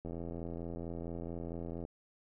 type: click train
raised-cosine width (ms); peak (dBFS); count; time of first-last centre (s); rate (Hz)
2; -29; 153; 0.05-1.851; 84.4
effects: none

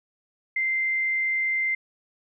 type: tone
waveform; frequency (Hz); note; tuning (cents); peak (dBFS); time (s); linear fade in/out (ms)
sine; 2085; C7; -7; -22; 0.56-1.75; 5
effects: none

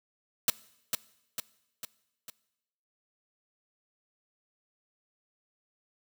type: noise with echo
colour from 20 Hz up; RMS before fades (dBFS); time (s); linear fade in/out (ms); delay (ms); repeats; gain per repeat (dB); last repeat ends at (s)
white; -23; 0.48-0.5; 2; 450; 4; -5; 2.3
effects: noise-tail reverb RT60 0.9 s tail -21 dB re dry

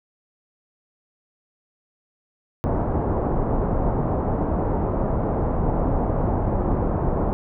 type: low-pass noise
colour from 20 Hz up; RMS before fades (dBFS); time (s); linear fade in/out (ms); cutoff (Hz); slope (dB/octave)
pink; -22; 2.64-7.33; 0; 930; 24
effects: none

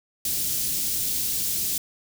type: band-stop noise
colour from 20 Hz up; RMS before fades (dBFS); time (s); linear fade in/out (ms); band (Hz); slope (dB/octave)
white; -26; 0.25-1.78; 2; 270 to 4300; 12
effects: none

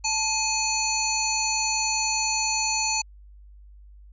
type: harmonic tone with a mistuned harmonic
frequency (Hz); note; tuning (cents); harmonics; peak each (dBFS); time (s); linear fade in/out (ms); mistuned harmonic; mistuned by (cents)
875; A5; -10; 1 / 3 / 5 / 7 / 8; -29 / -29 / -29 / -29 / -29; 0.04-3.02; 10; 3; -71
effects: added 50 Hz sine -45 dBFS peak until 4.12 s

